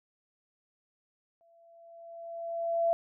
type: tone with exponential growth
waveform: sine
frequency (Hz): 673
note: E5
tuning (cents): +36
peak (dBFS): -22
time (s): 1.41-2.93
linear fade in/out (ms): 0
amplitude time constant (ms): 330
effects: none